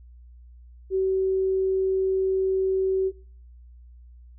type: tone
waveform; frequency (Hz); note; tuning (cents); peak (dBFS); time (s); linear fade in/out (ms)
sine; 380.5; F#4; +48; -20; 0.9-3.12; 50
effects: noise-tail reverb RT60 0.5 s tail -24 dB re dry + added 60 Hz sine -45 dBFS peak until 4.38 s